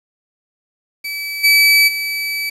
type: tone with level steps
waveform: 30% pulse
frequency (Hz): 2300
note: D7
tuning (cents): -37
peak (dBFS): -20 / -6 / -17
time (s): 1.04-2.5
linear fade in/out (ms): 10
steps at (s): 1.43 / 1.87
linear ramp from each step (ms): 20
effects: resampled to 32000 Hz + 7-bit